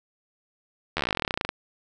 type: slowing click train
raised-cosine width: 0.3 ms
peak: -9 dBFS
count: 23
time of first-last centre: 0.97-1.491 s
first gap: 12 ms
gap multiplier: 1.06
effects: none